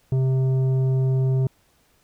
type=tone with tanh clipping; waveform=triangle; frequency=131.4 Hz; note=C3; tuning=8 cents sharp; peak=-19 dBFS; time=0.12-1.47 s; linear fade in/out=2 ms; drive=13 dB; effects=pink hiss -62 dBFS RMS until 2.03 s